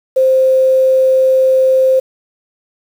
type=tone with quantisation; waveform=sine; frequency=523.3 Hz; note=C5; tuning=in tune; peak=-7 dBFS; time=0.16-2 s; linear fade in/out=10 ms; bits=6; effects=none